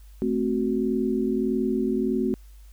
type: chord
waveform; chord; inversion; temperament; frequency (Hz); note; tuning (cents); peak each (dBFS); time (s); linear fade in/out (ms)
sine; F# diminished; first; equal; 220 / 261.6 / 370; A3 / C4 / F#4; 0 / 0 / 0; -26 / -26 / -26; 0.22-2.34; 0
effects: added 50 Hz sine -44 dBFS peak until 2.72 s + white hiss -61 dBFS RMS until 2.72 s